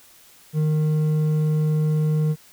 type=tone with hard clipping; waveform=sine; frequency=154 Hz; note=D#3; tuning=17 cents flat; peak=-19 dBFS; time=0.53-2.36 s; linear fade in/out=50 ms; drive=5 dB; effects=white hiss -51 dBFS RMS until 2.52 s